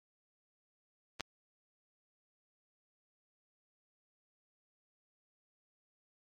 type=clicks; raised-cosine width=0.2 ms; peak=-27 / -17 dBFS; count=2; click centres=1.198 / 1.207 s; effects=MP3 64 kbps